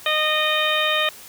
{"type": "harmonic tone", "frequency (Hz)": 615, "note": "D#5", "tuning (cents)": -20, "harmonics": [1, 2, 3, 4, 5, 6], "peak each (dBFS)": [-25, -25, -25, -25, -25, -25], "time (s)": [0.06, 1.09], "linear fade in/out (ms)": 2, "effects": ["white hiss -42 dBFS RMS until 1.28 s"]}